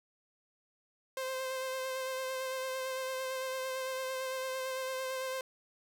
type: tone with vibrato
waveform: sawtooth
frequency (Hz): 522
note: C5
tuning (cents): -4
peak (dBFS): -31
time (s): 1.17-5.41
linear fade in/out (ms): 2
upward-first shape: sine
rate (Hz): 8.9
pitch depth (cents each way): 19
effects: none